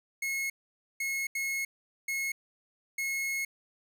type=tone bursts at uneven times; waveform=45% pulse; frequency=2172 Hz; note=C#7; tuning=36 cents flat; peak=-30 dBFS; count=5; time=0.22-0.5 / 1-1.27 / 1.35-1.65 / 2.08-2.32 / 2.98-3.45 s; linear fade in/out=5 ms; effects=none